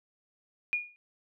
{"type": "tone with exponential decay", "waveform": "sine", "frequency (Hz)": 2437, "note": "D#7", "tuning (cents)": -37, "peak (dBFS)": -23, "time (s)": [0.73, 0.96], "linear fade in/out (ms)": 0, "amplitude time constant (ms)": 50, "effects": []}